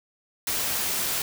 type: noise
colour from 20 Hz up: white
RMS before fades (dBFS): -27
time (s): 0.47-1.22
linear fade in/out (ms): 2
effects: none